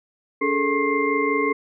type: tone cluster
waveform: sine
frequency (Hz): 284.9 / 419.6 / 444.9 / 1078 / 2099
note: C#4 / G#4 / A4 / C#6 / C7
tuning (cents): +48 / +18 / +19 / -49 / +5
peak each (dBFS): -25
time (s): 0.41-1.53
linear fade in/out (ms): 10
effects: none